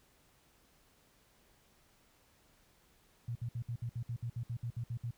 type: tone bursts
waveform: sine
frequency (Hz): 118.3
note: A#2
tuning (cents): +26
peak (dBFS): -35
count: 14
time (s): 3.28-5.109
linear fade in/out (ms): 5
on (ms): 74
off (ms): 61
effects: pink hiss -68 dBFS RMS until 5.17 s